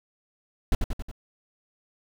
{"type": "noise with echo", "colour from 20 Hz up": "brown", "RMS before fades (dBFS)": -19, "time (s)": [0.72, 0.75], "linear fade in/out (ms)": 2, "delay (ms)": 91, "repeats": 4, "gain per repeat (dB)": -4, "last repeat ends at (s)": 1.114, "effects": []}